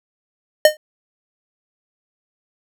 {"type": "tone with exponential decay", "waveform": "square", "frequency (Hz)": 611, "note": "D#5", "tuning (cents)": -32, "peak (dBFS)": -4, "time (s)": [0.65, 0.77], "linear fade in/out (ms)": 2, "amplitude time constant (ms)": 24, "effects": []}